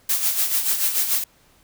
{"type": "noise with tremolo", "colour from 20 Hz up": "blue", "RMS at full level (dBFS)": -19, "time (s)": [0.09, 1.24], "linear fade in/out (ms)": 5, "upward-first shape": "sine", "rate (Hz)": 6.9, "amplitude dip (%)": 60, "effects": ["pink hiss -57 dBFS RMS until 1.63 s"]}